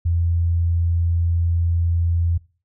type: tone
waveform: sine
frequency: 84.8 Hz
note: E2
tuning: 50 cents sharp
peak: -16 dBFS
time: 0.05-2.38 s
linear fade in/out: 10 ms
effects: noise-tail reverb RT60 0.4 s tail -23 dB re dry